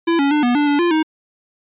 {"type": "tone with pitch steps", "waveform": "square", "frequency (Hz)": [335.7, 280.1, 298.7, 243.2, 293, 288.5, 346.6, 314], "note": ["E4", "C#4", "D4", "B3", "D4", "D4", "F4", "D#4"], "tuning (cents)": [32, 18, 29, -26, -4, -31, -13, 16], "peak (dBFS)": -14, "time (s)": [0.07, 1.03], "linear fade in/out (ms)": 10, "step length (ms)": 120, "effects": ["resampled to 8000 Hz"]}